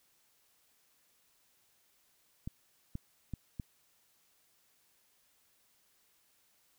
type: clicks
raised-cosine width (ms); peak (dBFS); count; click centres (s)
5; -26; 4; 2.475 / 2.954 / 3.337 / 3.598
effects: white hiss -71 dBFS RMS until 6.78 s